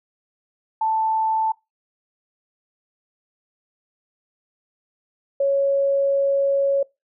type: tone pair in turn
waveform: sine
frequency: 882 / 554.2 Hz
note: A5 / C#5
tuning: +4 / -1 cents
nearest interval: minor sixth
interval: 805 cents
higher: first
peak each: -18 / -16 dBFS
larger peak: second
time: 0.81-1.52 / 5.4-6.83 s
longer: second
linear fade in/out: 5 ms
effects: noise-tail reverb RT60 0.2 s tail -22 dB re dry